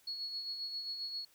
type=tone with tremolo; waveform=sine; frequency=4351 Hz; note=C#8; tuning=33 cents flat; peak=-36 dBFS; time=0.07-1.25 s; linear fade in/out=5 ms; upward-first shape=sine; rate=7.5 Hz; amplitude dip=45%; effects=white hiss -67 dBFS RMS until 1.34 s